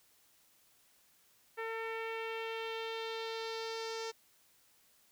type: tone with low-pass filter sweep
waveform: sawtooth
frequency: 450.6 Hz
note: A4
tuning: 41 cents sharp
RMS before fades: -40 dBFS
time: 1.57-4.12 s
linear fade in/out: 20 ms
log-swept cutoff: 2000 to 5700 Hz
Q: 2.5
effects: white hiss -68 dBFS RMS until 5.11 s